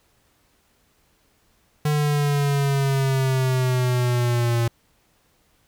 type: exponential sweep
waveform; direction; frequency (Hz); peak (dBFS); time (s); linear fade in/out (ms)
square; down; 150.3 to 116.54; -19; 1.85-4.68; 5
effects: pink hiss -63 dBFS RMS until 5.67 s